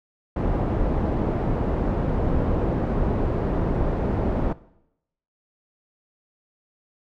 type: low-pass noise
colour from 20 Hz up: pink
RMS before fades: -23 dBFS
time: 0.36-4.53 s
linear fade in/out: 5 ms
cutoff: 660 Hz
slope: 12 dB/octave
effects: noise-tail reverb RT60 0.8 s tail -19 dB re dry